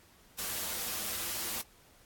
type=noise with comb filter; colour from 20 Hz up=white; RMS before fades=-36 dBFS; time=0.38-1.62 s; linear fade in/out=10 ms; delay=7.2 ms; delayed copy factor=-0.5; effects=pink hiss -61 dBFS RMS until 2.05 s + AAC 64 kbps